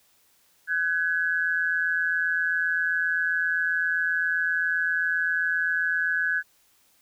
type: tone pair together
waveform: sine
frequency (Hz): 1507.4 / 1675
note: F#6 / G#6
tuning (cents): +32 / +14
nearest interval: major second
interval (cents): 182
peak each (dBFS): -25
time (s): 0.67-6.43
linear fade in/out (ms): 50
effects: white hiss -63 dBFS RMS until 7.01 s